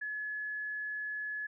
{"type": "tone", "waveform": "sine", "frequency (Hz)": 1704, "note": "G#6", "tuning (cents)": 44, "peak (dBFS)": -35, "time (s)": [0.01, 1.47], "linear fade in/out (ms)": 10, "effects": []}